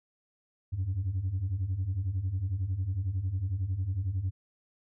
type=beating tone pair; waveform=sine; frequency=87.3 / 98.3 Hz; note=F2 / G2; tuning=0 / +5 cents; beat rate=11 Hz; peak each=-32 / -28 dBFS; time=0.72-4.31 s; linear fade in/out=20 ms; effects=tanh soft clip ceiling -25 dBFS

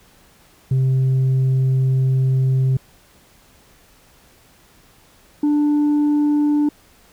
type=tone pair in turn; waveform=sine; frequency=131.4 / 295 Hz; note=C3 / D4; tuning=+8 / +8 cents; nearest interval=octave + major second; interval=1400 cents; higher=second; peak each=-11 dBFS; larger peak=neither; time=0.71-2.77 / 5.43-6.69 s; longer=first; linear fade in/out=5 ms; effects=tanh soft clip ceiling -13 dBFS + pink hiss -52 dBFS RMS until 7.12 s

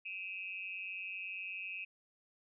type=tone with amplitude modulation; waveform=sine; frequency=2557 Hz; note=D#7; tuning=47 cents sharp; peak=-36 dBFS; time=0.05-1.85 s; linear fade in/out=10 ms; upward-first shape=sine; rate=188 Hz; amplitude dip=95%; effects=none

